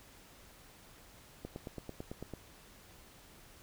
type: click train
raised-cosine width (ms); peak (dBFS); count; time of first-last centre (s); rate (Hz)
2; -28; 9; 1.45-2.337; 9.02
effects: pink hiss -58 dBFS RMS until 3.62 s